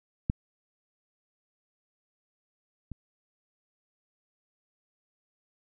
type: clicks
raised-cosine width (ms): 5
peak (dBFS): -13 / -26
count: 2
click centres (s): 0.299 / 2.917
effects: none